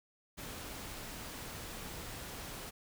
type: noise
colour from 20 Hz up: pink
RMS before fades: -45 dBFS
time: 0.37-2.71 s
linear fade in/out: 20 ms
effects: none